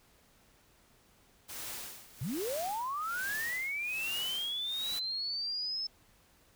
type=noise with tremolo; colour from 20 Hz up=white; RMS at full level=-41 dBFS; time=1.48-5 s; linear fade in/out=20 ms; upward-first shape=sine; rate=1.2 Hz; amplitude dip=85%
type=linear sweep; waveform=sine; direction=up; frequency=103.83 to 5274 Hz; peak=-33 dBFS; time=2.21-5.87 s; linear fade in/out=5 ms
effects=pink hiss -65 dBFS RMS until 6.55 s